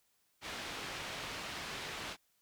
white low-pass noise, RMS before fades -43 dBFS, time 0.41-2.17 s, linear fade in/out 50 ms, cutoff 3400 Hz, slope 12 dB/octave, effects white hiss -75 dBFS RMS until 2.41 s

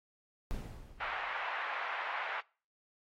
brown noise with exponential decay, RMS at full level -37 dBFS, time 0.51-1.48 s, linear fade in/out 0 ms, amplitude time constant 210 ms
pink band-pass noise, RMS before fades -38 dBFS, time 1-2.41 s, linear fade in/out 10 ms, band 780 to 2400 Hz, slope 24 dB/octave
effects noise-tail reverb RT60 0.4 s tail -25 dB re dry + AAC 48 kbps

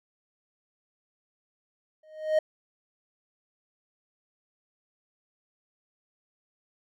triangle tone with exponential growth, 622 Hz, D#5, 1 cent flat, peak -15 dBFS, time 2.03-2.39 s, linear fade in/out 5 ms, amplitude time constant 78 ms, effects none

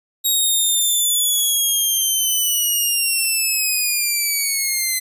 5% pulse linear sweep, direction down, 3800 to 2038 Hz, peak -8 dBFS, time 0.24-5 s, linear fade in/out 20 ms, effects resampled to 32000 Hz

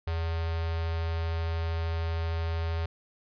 square tone with notch filter, 82.41 Hz, E2, in tune, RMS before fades -30 dBFS, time 0.07-2.86 s, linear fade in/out 5 ms, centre 240 Hz, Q 1.8, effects resampled to 11025 Hz

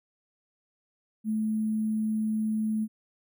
sine tone with sample-and-hold, 216.8 Hz, A3, 25 cents flat, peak -25 dBFS, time 1.24-2.88 s, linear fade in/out 50 ms, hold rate 11025 Hz, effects none

